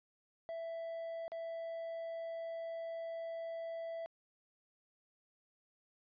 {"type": "tone with dropouts", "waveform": "triangle", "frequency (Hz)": 662, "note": "E5", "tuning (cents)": 7, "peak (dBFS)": -38, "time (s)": [0.49, 4.06], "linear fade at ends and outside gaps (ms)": 0, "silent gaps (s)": [1.28, 1.319], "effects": ["resampled to 11025 Hz"]}